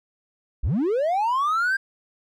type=linear sweep; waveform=triangle; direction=up; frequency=33.89 to 1612 Hz; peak=-17 dBFS; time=0.63-1.77 s; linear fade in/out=10 ms; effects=tanh soft clip ceiling -14 dBFS